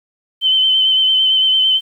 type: tone with vibrato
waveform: sine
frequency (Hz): 3073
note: G7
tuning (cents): -35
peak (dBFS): -10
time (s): 0.41-1.81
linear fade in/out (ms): 50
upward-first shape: sine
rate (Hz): 8.9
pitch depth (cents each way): 25
effects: 8-bit